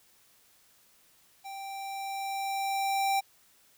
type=tone with level ramp; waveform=square; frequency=784 Hz; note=G5; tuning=in tune; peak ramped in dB=-40 to -25 dBFS; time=1.44-3.21 s; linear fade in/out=20 ms; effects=white hiss -63 dBFS RMS until 3.77 s